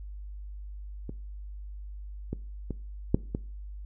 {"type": "clicks", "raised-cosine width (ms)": 3, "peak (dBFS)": [-23, -19, -20, -8, -17], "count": 5, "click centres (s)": [1.094, 2.33, 2.707, 3.145, 3.349], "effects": ["noise-tail reverb RT60 0.4 s tail -21 dB re dry", "added 50 Hz sine -38 dBFS peak until 3.85 s"]}